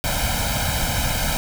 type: noise with comb filter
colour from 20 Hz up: pink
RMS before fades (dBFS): -22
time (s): 0.04-1.37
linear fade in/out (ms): 0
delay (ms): 1.3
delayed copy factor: +1
effects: none